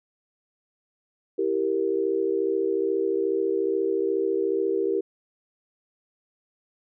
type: chord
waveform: sine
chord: E diminished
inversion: none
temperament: equal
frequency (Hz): 329.6 / 392 / 466.2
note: E4 / G4 / Bb4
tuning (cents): 0 / 0 / 0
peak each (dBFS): -29 / -24 / -27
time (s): 1.38-5.01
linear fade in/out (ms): 10
effects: none